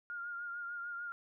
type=tone with vibrato; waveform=sine; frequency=1410 Hz; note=F6; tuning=16 cents sharp; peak=-39 dBFS; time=0.1-1.12 s; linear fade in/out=0 ms; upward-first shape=triangle; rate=6.7 Hz; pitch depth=37 cents each way; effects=none